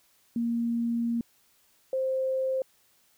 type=tone pair in turn; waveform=sine; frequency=233.9 / 525.1 Hz; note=A#3 / C5; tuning=+6 / +6 cents; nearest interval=octave + major second; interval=1400 cents; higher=second; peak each=-25 dBFS; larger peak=neither; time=0.36-1.21 / 1.93-2.62 s; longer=first; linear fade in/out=2 ms; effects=white hiss -65 dBFS RMS until 3.17 s